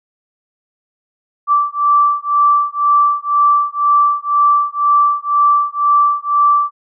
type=beating tone pair; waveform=sine; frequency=1165 / 1167 Hz; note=D6 / D6; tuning=-14 / -11 cents; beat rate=2 Hz; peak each=-13 dBFS; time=1.47-6.71 s; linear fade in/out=50 ms; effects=none